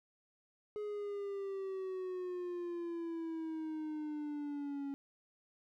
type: exponential sweep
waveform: triangle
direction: down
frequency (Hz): 421.4 to 277.2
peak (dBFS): -36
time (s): 0.76-4.94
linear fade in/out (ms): 0
effects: none